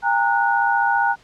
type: tone cluster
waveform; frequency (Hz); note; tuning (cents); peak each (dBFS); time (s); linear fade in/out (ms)
sine; 804 / 919 / 1462; G5 / A#5 / F#6; +44 / -25 / -21; -20; 0.02-1.16; 50
effects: pink hiss -52 dBFS RMS until 1.23 s + low-pass 6000 Hz 12 dB/octave